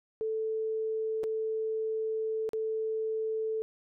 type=tone with dropouts; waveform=sine; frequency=440 Hz; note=A4; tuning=in tune; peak=-29 dBFS; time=0.21-3.62 s; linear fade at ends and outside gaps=0 ms; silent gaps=1.234-1.239 / 2.491-2.533 s; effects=none